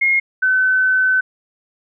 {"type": "tone pair in turn", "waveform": "sine", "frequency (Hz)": [2147, 1518.2], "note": ["C7", "F#6"], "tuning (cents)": [44, 44], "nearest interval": "tritone", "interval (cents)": 600, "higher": "first", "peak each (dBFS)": -12, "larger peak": "neither", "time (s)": [[0.01, 0.2], [0.42, 1.21]], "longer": "second", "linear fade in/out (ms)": 10, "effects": []}